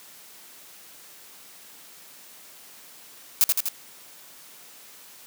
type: noise with echo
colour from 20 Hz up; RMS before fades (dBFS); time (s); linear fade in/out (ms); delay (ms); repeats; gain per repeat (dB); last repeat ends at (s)
blue; -17; 3.41-3.44; 0; 82; 3; -3; 3.686
effects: white hiss -48 dBFS RMS until 5.26 s + high-pass 150 Hz 12 dB/octave